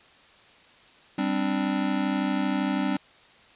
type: chord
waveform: square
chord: G suspended fourth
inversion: none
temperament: just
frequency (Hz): 196 / 261.3 / 294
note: G3 / C4 / D4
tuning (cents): 0 / -2 / +2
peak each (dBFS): -29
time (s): 1.18-2.97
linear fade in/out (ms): 5
effects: white hiss -54 dBFS RMS until 3.55 s + resampled to 8000 Hz